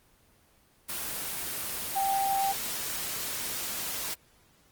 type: tone in noise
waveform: sine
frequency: 784 Hz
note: G5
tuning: in tune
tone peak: -25 dBFS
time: 1.95-2.53 s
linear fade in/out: 20 ms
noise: white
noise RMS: -34 dBFS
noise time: 0.88-4.15 s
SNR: +6 dB
effects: pink hiss -63 dBFS RMS until 4.71 s + Opus 24 kbps